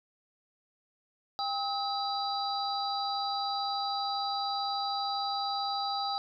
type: tone cluster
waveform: sine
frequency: 800 / 1280 / 3939 / 4766 Hz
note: G5 / D#6 / B7 / D8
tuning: +35 / +49 / -5 / +25 cents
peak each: -32 / -38 / -37 / -38 dBFS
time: 1.39-6.18 s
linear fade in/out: 0 ms
effects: none